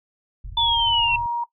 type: low-pass noise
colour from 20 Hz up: pink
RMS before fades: -36 dBFS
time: 0.44-1.26 s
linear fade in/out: 2 ms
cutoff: 130 Hz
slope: 96 dB/octave
type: tone with pitch glide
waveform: sine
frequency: 932.3 to 946.4 Hz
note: A#5 to A#5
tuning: 0 to +26 cents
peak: -21 dBFS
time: 0.57-1.44 s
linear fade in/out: 5 ms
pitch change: +26 cents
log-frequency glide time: 1.06-1.11 s
type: exponential sweep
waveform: sine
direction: down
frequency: 3514 to 2677 Hz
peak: -18 dBFS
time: 0.57-1.16 s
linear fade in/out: 5 ms
effects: noise-tail reverb RT60 0.1 s tail -18 dB re dry